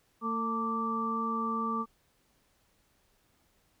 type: harmonic tone with a mistuned harmonic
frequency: 225.3 Hz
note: A3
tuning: 41 cents sharp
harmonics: 1 / 2 / 4 / 5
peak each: -34 / -40 / -42 / -31 dBFS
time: 0.21-1.86 s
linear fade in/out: 50 ms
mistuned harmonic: 5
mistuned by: +62 cents
effects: pink hiss -70 dBFS RMS until 3.8 s